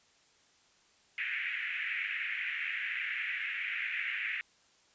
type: band-pass noise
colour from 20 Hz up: white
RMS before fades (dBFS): -36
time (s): 1.18-4.41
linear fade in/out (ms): 0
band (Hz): 1700 to 2500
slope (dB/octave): 48
effects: white hiss -66 dBFS RMS until 4.94 s + resampled to 16000 Hz